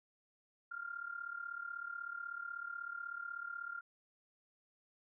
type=tone with amplitude modulation; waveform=sine; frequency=1396.9 Hz; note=F6; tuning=in tune; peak=-38 dBFS; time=0.71-3.81 s; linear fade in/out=10 ms; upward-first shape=sine; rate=36.2 Hz; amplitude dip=80%; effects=none